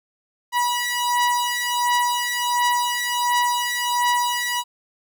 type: beating tone pair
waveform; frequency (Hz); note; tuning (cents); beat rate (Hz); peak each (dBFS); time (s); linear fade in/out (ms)
sawtooth; 971 / 972.4; B5 / B5; -30 / -27; 1.4; -19 / -18; 0.52-4.64; 50
effects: none